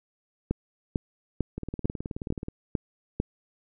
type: two click trains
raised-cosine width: 3 ms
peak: -12 / -20 dBFS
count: 7 / 18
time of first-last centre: 0.51-3.201 / 1.58-2.484 s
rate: 2.23 / 18.8 Hz
effects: none